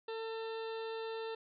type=harmonic tone with a mistuned harmonic; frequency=448.6 Hz; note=A4; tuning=34 cents sharp; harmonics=1 / 2 / 3 / 4 / 6 / 7 / 8 / 9 / 10; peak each=-39 / -47 / -52 / -53 / -54 / -63 / -55 / -56 / -63 dBFS; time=0.08-1.35 s; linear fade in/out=5 ms; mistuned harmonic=10; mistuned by=+36 cents; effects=none